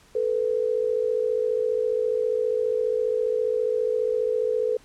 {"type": "tone pair together", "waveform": "sine", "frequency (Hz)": [439.1, 493.9], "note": ["A4", "B4"], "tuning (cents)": [-4, 0], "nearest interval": "major second", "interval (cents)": 204, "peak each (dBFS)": [-24, -24], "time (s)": [0.15, 4.77], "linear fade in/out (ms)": 5, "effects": ["pink hiss -55 dBFS RMS until 4.84 s", "low-pass 10000 Hz 12 dB/octave"]}